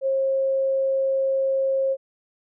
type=tone; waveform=sine; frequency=537 Hz; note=C5; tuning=45 cents sharp; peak=-19 dBFS; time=0.01-1.97 s; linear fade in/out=50 ms; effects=none